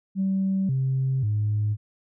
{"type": "tone with pitch steps", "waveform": "sine", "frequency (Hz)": [192.3, 132.6, 105.4], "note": ["G3", "C3", "G#2"], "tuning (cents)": [-33, 23, 26], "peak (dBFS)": -20, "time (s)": [0.15, 1.77], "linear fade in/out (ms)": 50, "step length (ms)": 540, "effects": ["tanh soft clip ceiling -17 dBFS"]}